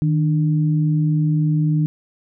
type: tone pair together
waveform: sine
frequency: 155.56 / 296.1 Hz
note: D#3 / D4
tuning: 0 / +14 cents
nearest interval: major seventh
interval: 1114 cents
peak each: -15 / -24 dBFS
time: 0.02-1.86 s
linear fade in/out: 0 ms
effects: none